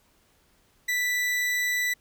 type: tone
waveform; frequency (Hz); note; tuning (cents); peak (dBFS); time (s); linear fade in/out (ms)
40% pulse; 1975.5; B6; 0; -23; 0.88-1.94; 10
effects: pink hiss -64 dBFS RMS until 2 s